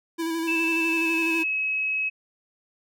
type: tone with vibrato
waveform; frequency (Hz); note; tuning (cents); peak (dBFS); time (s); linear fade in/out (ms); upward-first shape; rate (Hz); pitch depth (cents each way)
square; 329; E4; -3; -26; 0.18-1.44; 20; square; 12; 23
type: tone with pitch glide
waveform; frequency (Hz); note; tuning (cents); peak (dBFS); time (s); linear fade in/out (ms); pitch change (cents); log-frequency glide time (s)
sine; 2637 to 2563; E7 to E7; 0 to -49; -23; 0.47-2.1; 20; -49; 0.83-1.57
effects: none